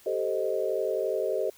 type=chord; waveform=sine; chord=A half-diminished seventh; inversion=third; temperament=equal with one note detuned; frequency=388.4 / 440 / 523.3 / 622.3 Hz; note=G4 / A4 / C5 / Eb5; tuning=-16 / 0 / 0 / 0 cents; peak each=-31 dBFS; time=0.06-1.5 s; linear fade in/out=5 ms; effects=white hiss -56 dBFS RMS until 1.57 s